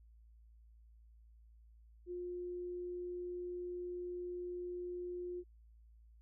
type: tone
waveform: sine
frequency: 355.5 Hz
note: F4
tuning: 31 cents sharp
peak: -40 dBFS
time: 2.06-5.44 s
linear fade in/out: 50 ms
effects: added 56 Hz sine -59 dBFS peak until 6.21 s